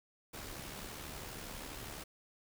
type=noise with amplitude modulation; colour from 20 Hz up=pink; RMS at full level=-44 dBFS; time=0.33-2.04 s; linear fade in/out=10 ms; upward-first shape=sine; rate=72.2 Hz; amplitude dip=45%; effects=none